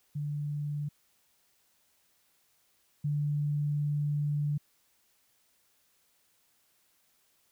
sine tone pair in turn, 146.83 / 146.83 Hz, D3 / D3, 0 / 0 cents, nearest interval unison, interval 0 cents, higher neither, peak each -31 / -27 dBFS, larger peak second, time 0.15-0.89 / 3.04-4.58 s, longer second, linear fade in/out 10 ms, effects white hiss -70 dBFS RMS until 7.51 s

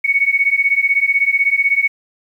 sine beating tone pair, 2217 / 2233 Hz, C#7 / C#7, 0 / +12 cents, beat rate 16 Hz, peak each -15 dBFS, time 0.04-1.88 s, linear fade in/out 10 ms, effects 8-bit

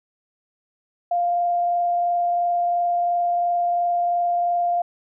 sine tone with frequency modulation, 699 Hz, F5, 1 cent sharp, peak -18 dBFS, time 1.11-4.82 s, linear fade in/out 5 ms, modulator 22.9 Hz, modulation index 0.23, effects none

